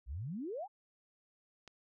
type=exponential sweep; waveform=sine; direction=up; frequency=55 to 880 Hz; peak=-38 dBFS; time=0.06-0.68 s; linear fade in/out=50 ms
type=click; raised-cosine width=0.2 ms; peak=-34 dBFS; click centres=1.677 s
effects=none